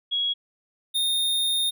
sine / square tone pair in turn, 3322 / 3666 Hz, G#7 / A#7, 0 / -30 cents, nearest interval major second, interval 170 cents, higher second, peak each -22 dBFS, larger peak neither, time 0.11-0.34 / 0.94-1.71 s, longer second, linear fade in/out 20 ms, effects none

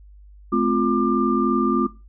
sine tone cluster, 215.6 / 258.8 / 349.6 / 1193 Hz, A3 / C4 / F4 / D6, -35 / -19 / +2 / +27 cents, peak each -22 dBFS, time 0.52-1.87 s, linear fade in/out 10 ms, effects noise-tail reverb RT60 0.3 s tail -20 dB re dry + added 50 Hz sine -43 dBFS peak until 2.08 s

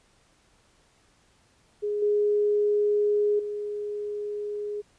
sine tone with level steps, 415.3 Hz, G#4, in tune, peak -25 / -20 / -29 dBFS, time 1.82-4.82 s, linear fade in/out 20 ms, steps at 2.02 / 3.39 s, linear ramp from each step 5 ms, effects pink hiss -63 dBFS RMS until 4.98 s + resampled to 22050 Hz

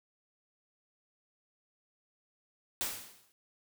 white noise with exponential decay, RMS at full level -32 dBFS, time 2.81-3.32 s, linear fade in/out 0 ms, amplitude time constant 110 ms, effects none

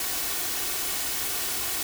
white noise with comb filter, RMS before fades -29 dBFS, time 0-1.83 s, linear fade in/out 2 ms, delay 2.7 ms, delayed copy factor +0.5, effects none

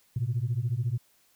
sine beating tone pair, 112.7 / 126.7 Hz, A2 / B2, +42 / +45 cents, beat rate 14 Hz, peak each -28 dBFS, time 0.16-0.98 s, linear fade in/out 5 ms, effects tanh soft clip ceiling -20 dBFS + white hiss -65 dBFS RMS until 1.35 s

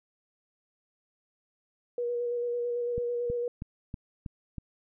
sine tone with vibrato, 480.6 Hz, B4, 47 cents flat, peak -28 dBFS, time 1.98-3.48 s, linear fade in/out 2 ms, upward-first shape square, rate 9 Hz, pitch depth 14 cents each way
click train, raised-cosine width 5 ms, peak -24 dBFS, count 6, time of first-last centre 2.98-4.583 s, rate 3.12 Hz
effects none

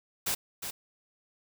white noise with echo, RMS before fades -30 dBFS, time 0.26-0.35 s, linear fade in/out 10 ms, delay 360 ms, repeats 1, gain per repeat -7 dB, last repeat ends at 0.71 s, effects none

